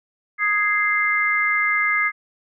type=chord; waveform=sine; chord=Ab major; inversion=second; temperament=equal with one note detuned; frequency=1244.5 / 1661.2 / 2085 Hz; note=Eb6 / Ab6 / C7; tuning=0 / 0 / -7 cents; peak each=-24 / -23 / -19 dBFS; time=0.38-2.12 s; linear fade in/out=50 ms; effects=none